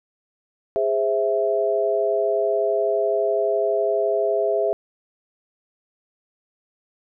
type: chord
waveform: sine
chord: Ab augmented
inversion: none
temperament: equal with one note detuned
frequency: 411.5 / 523.3 / 659.3 Hz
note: Ab4 / C5 / E5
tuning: -16 / 0 / 0 cents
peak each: -22 / -26 / -21 dBFS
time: 0.76-4.73 s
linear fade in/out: 0 ms
effects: none